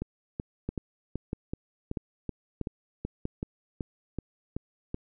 two click trains, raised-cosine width 3 ms, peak -18 / -19 dBFS, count 5 / 14, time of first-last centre 0.69-3.254 / 0.02-4.944 s, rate 1.56 / 2.64 Hz, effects none

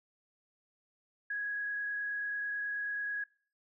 sine tone with frequency modulation, 1663 Hz, G#6, 2 cents sharp, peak -33 dBFS, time 1.3-3.24 s, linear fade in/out 5 ms, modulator 29.3 Hz, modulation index 0.46, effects noise-tail reverb RT60 0.5 s tail -23 dB re dry

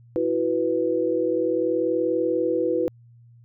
sine chord, E suspended second, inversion none, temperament equal, 329.6 / 370 / 493.9 Hz, E4 / F#4 / B4, 0 / 0 / 0 cents, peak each -25 / -26 / -23 dBFS, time 0.16-2.88 s, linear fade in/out 0 ms, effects added 118 Hz sine -48 dBFS peak until 3.44 s

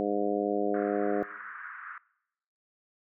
harmonic tone, 102.3 Hz, G#2, 26 cents flat, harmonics 2 / 3 / 4 / 5 / 6 / 7, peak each -36 / -32 / -32 / -34 / -36 / -36 dBFS, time 0-1.23 s, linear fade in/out 0 ms
white band-pass noise, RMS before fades -43 dBFS, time 0.74-1.98 s, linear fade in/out 2 ms, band 1200 to 1700 Hz, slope 48 dB/octave
effects noise-tail reverb RT60 0.8 s tail -22 dB re dry

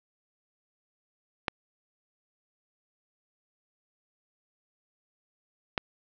clicks, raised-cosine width 0.3 ms, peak -10 dBFS, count 2, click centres 1.482 / 5.778 s, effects low-pass 5000 Hz 12 dB/octave

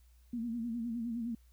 sine tone with vibrato, 233.1 Hz, A#3, in tune, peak -34 dBFS, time 0.33-1.35 s, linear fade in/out 5 ms, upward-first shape sine, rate 9.7 Hz, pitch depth 73 cents each way, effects added 60 Hz sine -59 dBFS peak until 1.52 s + white hiss -73 dBFS RMS until 1.52 s

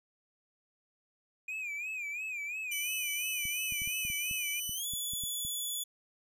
triangle tone with vibrato, 2440 Hz, D#7, 34 cents flat, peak -34 dBFS, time 1.48-4.6 s, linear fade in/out 5 ms, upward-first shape sine, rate 2.9 Hz, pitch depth 110 cents each way
10% pulse tone with pitch glide, 2985 to 3429 Hz, F#7 to A7, +15 to -45 cents, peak -27 dBFS, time 2.71-5.84 s, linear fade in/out 10 ms, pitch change +240 cents, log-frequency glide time 4.74-4.86 s
clicks, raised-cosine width 5 ms, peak -35 dBFS, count 12, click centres 3.454 / 3.723 / 3.819 / 3.875 / 4.051 / 4.101 / 4.312 / 4.694 / 4.936 / 5.135 / 5.237 / 5.45 s
effects none

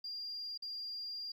sine tone with dropouts, 4793 Hz, D8, 34 cents sharp, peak -39 dBFS, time 0.04-1.32 s, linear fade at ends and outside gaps 5 ms, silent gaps 0.576-0.622 s, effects tanh soft clip ceiling -35 dBFS + 13-bit

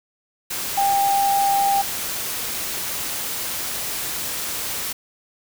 sine tone in noise, 795 Hz, G5, 24 cents sharp, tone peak -16 dBFS, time 0.77-1.82 s, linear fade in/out 10 ms, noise white, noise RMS -27 dBFS, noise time 0.5-4.93 s, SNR +8 dB, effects none

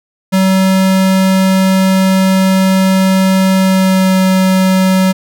square tone with pitch glide, 189.8 to 188.16 Hz, F#3 to F#3, +44 to +29 cents, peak -8 dBFS, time 0.32-5.13 s, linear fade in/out 20 ms, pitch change -15 cents, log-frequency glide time 3.58-4.19 s, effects none

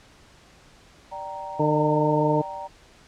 sine chord, G minor, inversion second, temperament equal with one note detuned, 587.3 / 774.1 / 932.3 Hz, D5 / G5 / Bb5, 0 / -22 / 0 cents, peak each -38 / -37 / -34 dBFS, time 1.11-2.68 s, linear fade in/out 20 ms
harmonic tone, 151.3 Hz, D#3, 48 cents flat, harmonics 1 / 2 / 3 / 4 / 6, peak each -25 / -25 / -25 / -25 / -25 dBFS, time 1.59-2.42 s, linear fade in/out 10 ms
effects pink hiss -53 dBFS RMS until 3.07 s + low-pass 7000 Hz 12 dB/octave

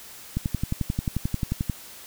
click train, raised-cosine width 5 ms, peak -12 dBFS, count 16, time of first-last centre 0.37-1.697 s, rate 11.3 Hz, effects white hiss -44 dBFS RMS until 2.06 s

